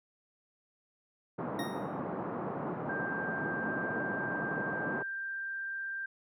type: band-pass noise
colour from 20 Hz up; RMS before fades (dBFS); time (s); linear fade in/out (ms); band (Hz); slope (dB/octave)
pink; -37; 1.38-5.03; 10; 150 to 1200; 24
type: tone with exponential decay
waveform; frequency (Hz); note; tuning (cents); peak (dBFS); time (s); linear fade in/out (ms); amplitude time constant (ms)
25% pulse; 1864.7; A#6; 0; -34; 1.59-2; 2; 89
type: tone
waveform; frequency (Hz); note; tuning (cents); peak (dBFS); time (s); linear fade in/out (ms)
sine; 1581; G6; +14; -35; 2.89-6.06; 5
effects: none